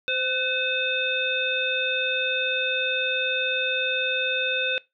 harmonic tone with a mistuned harmonic, 517 Hz, C5, 21 cents flat, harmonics 1 / 3 / 5 / 7, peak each -30 / -29 / -26 / -28 dBFS, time 0.08-4.78 s, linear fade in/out 0 ms, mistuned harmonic 3, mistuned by -44 cents, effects noise-tail reverb RT60 0.2 s tail -21 dB re dry

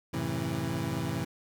25% pulse chord, F# half-diminished seventh, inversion none, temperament equal with one note detuned, 92.5 / 110 / 133.87 / 164.81 Hz, F#2 / A2 / C3 / E3, 0 / 0 / +40 / 0 cents, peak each -36 / -33 / -31 / -31 dBFS, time 0.13-1.25 s, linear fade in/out 10 ms, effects none

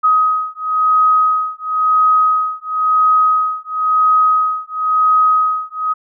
sine beating tone pair, 1260 / 1260.97 Hz, D#6 / D#6, +21 / +23 cents, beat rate 0.97 Hz, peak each -14 dBFS, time 0.03-5.94 s, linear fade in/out 20 ms, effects none

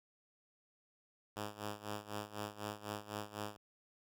5% pulse tone with tremolo, 104.5 Hz, G#2, 11 cents sharp, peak -28 dBFS, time 1.36-3.57 s, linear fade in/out 5 ms, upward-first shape sine, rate 4 Hz, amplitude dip 85%, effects none

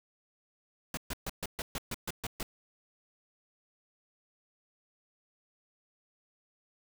pink noise bursts, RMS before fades -36 dBFS, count 10, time 0.94-2.43 s, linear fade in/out 2 ms, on 32 ms, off 130 ms, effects none

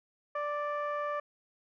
15% pulse tone with low-pass filter, 587.3 Hz, D5, in tune, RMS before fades -34 dBFS, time 0.35-1.2 s, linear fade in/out 5 ms, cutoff 1200 Hz, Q 1.3, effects none

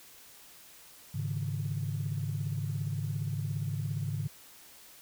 sine chord, Ab suspended fourth, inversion none, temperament just, 103.83 / 138.43 / 155.74 Hz, Ab2 / Db3 / Eb3, 0 / -2 / +2 cents, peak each -34 / -34 / -36 dBFS, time 1.14-4.28 s, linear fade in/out 10 ms, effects tanh soft clip ceiling -23 dBFS + white hiss -54 dBFS RMS until 5.01 s

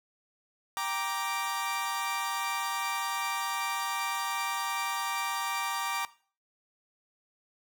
sawtooth chord, G minor, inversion none, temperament equal with one note detuned, 784 / 937.7 / 1174.7 Hz, G5 / Bb5 / D6, 0 / +10 / 0 cents, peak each -34 / -31 / -30 dBFS, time 0.77-6.05 s, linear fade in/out 0 ms, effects noise-tail reverb RT60 0.4 s tail -17 dB re dry

